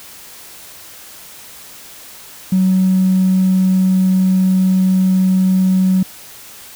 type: tone with tanh clipping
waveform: triangle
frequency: 187.2 Hz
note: F#3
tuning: 20 cents sharp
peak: -9 dBFS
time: 2.52-6.03 s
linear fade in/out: 5 ms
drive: 1 dB
effects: white hiss -37 dBFS RMS until 6.75 s